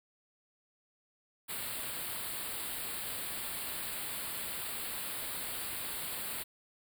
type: band-stop noise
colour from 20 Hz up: white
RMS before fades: -39 dBFS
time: 1.48-6.44 s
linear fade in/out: 20 ms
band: 4700 to 7800 Hz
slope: 96 dB/octave
effects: none